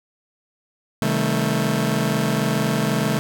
sawtooth chord, A half-diminished seventh, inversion first, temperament just, 132 / 158.4 / 198 / 220 Hz, C3 / Eb3 / G3 / A3, +16 / +31 / +18 / 0 cents, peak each -21 / -20 / -22 / -19 dBFS, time 1.02-3.19 s, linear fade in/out 0 ms, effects none

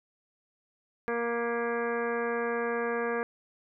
harmonic tone with a mistuned harmonic, 235 Hz, A#3, 14 cents sharp, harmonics 1 / 2 / 3 / 4 / 5 / 6 / 7 / 8 / 9 / 10, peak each -37 / -30 / -39 / -41 / -38 / -45 / -36 / -48 / -46 / -48 dBFS, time 1.08-3.23 s, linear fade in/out 0 ms, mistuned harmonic 8, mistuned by +77 cents, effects none

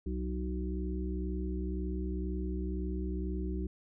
harmonic tone with a mistuned harmonic, 62 Hz, B1, 7 cents sharp, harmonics 1 / 3 / 5 / 6, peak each -34 / -39 / -41 / -42 dBFS, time 0.06-3.67 s, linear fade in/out 5 ms, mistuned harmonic 1, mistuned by +84 cents, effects none

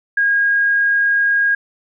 sine tone, 1632 Hz, G#6, 31 cents flat, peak -12 dBFS, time 0.17-1.55 s, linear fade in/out 5 ms, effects none

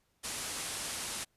white low-pass noise, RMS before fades -39 dBFS, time 0.23-1.25 s, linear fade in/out 20 ms, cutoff 11000 Hz, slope 48 dB/octave, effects pink hiss -75 dBFS RMS until 1.36 s + resampled to 32000 Hz

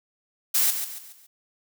blue noise with echo, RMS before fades -21 dBFS, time 0.54-0.71 s, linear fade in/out 10 ms, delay 140 ms, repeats 4, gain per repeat -8 dB, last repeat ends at 1.27 s, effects none

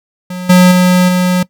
square tone with level steps, 181.2 Hz, F#3, 36 cents flat, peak -20 / -3 / -6 / -9 dBFS, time 0.3-1.43 s, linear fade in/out 5 ms, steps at 0.49 / 0.71 / 1.08 s, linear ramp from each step 10 ms, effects noise-tail reverb RT60 0.1 s tail -20 dB re dry

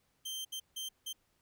sawtooth tone bursts at uneven times, 3136 Hz, G7, in tune, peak -35 dBFS, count 4, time 0.25-0.45 / 0.52-0.6 / 0.76-0.89 / 1.06-1.13 s, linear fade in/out 10 ms, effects pink hiss -75 dBFS RMS until 1.41 s

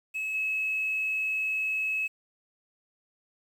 triangle tone with level steps, 2580 Hz, E7, 38 cents flat, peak -27 / -23 dBFS, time 0.14-2.08 s, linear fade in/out 20 ms, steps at 0.34 s, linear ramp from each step 10 ms, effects tanh soft clip ceiling -24 dBFS + 9-bit

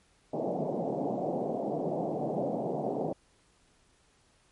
white band-pass noise, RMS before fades -32 dBFS, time 0.33-3.13 s, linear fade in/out 5 ms, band 140 to 740 Hz, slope 48 dB/octave, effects pink hiss -66 dBFS RMS until 4.51 s + MP3 48 kbps

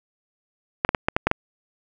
clicks, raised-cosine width 0.5 ms, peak -3 dBFS, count 7, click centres 0.849 / 0.891 / 0.948 / 1.085 / 1.165 / 1.27 / 1.314 s, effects none

